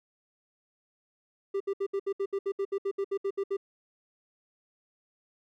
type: tone bursts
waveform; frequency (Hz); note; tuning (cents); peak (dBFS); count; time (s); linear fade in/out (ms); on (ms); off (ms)
triangle; 394.5; G4; +11; -25; 16; 1.54-3.569; 10; 64; 67
effects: none